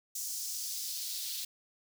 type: noise with high-pass filter sweep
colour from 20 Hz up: white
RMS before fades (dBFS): -38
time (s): 0.15-1.45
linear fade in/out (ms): 5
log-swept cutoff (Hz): 6400 to 3700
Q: 2.1
effects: none